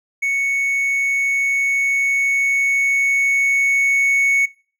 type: tone with level ramp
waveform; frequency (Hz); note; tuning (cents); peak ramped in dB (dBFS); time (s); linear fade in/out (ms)
triangle; 2217; C#7; 0; -15 to -11; 0.22-4.46; 10
effects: noise-tail reverb RT60 0.4 s tail -22 dB re dry